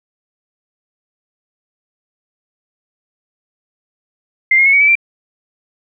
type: tone with pitch steps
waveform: sine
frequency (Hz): 2093 / 2143 / 2195 / 2247 / 2301 / 2356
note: C7 / C7 / C#7 / C#7 / D7 / D7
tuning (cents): 0 / +41 / -18 / +23 / -36 / +5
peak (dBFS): -7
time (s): 4.51-4.954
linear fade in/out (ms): 5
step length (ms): 74
effects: none